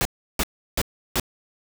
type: noise bursts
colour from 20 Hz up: pink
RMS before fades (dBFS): -22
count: 4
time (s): 0.01-1.198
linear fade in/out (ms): 0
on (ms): 42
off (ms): 340
effects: none